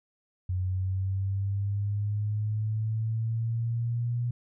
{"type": "linear sweep", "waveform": "sine", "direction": "up", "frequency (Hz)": [91.2, 121], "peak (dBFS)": -26, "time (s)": [0.49, 4.31], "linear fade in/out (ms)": 5, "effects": []}